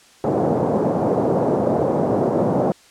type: band-pass noise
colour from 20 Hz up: white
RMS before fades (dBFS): -19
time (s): 0.24-2.72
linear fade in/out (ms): 0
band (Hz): 120 to 680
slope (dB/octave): 24
effects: white hiss -50 dBFS RMS until 2.9 s + low-pass 8000 Hz 12 dB/octave